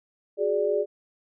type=tone cluster; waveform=sine; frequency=369.6 / 415.6 / 587 Hz; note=F#4 / G#4 / D5; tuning=-2 / +1 / -1 cents; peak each=-30 / -24 / -26 dBFS; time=0.37-0.86 s; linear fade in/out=50 ms; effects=none